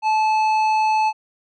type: tone with tanh clipping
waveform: sine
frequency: 868 Hz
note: A5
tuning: 24 cents flat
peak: -17 dBFS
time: 0.02-1.13 s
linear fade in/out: 50 ms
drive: 10 dB
effects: none